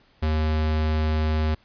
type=tone; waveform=square; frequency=77.78 Hz; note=D#2; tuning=in tune; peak=-21 dBFS; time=0.22-1.55 s; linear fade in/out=10 ms; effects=pink hiss -59 dBFS RMS until 1.64 s + resampled to 11025 Hz